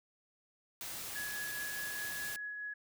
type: noise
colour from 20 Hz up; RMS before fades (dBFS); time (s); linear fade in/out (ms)
white; -43; 0.81-2.36; 0
type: tone with tremolo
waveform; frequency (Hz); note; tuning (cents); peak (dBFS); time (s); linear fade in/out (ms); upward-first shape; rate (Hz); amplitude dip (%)
sine; 1682; G#6; +22; -38; 1.15-2.74; 10; triangle; 4.8; 30
effects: none